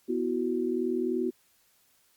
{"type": "chord", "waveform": "sine", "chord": "B suspended fourth", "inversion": "none", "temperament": "equal", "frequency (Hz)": [246.9, 329.6, 370], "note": ["B3", "E4", "F#4"], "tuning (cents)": [0, 0, 0], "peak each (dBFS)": [-31, -32, -29], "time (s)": [0.08, 1.31], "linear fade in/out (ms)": 20, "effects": ["white hiss -66 dBFS RMS until 2.16 s", "Opus 48 kbps"]}